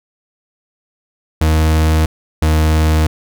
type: tone pair in turn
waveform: 40% pulse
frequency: 78.7 / 78.27 Hz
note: D#2 / D#2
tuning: +20 / +11 cents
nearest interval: unison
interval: 9 cents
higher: first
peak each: -9 dBFS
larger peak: neither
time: 1.41-2.06 / 2.42-3.07 s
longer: neither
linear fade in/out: 5 ms
effects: none